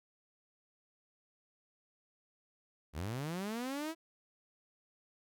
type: linear sweep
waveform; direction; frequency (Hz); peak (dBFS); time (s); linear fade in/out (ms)
sawtooth; up; 67 to 332; -33; 2.93-3.95; 50
effects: none